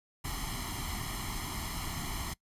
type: noise with comb filter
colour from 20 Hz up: pink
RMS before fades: -37 dBFS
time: 0.24-2.34 s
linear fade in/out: 10 ms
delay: 0.96 ms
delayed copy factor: +0.85
effects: noise-tail reverb RT60 0.1 s tail -22 dB re dry + resampled to 32000 Hz